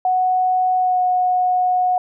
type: tone with pitch glide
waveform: sine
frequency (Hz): 739 to 730.5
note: F#5 to F#5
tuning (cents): -2 to -22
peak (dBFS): -14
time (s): 0.05-1.98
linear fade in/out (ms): 2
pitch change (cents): -20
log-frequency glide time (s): 0.77-1
effects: none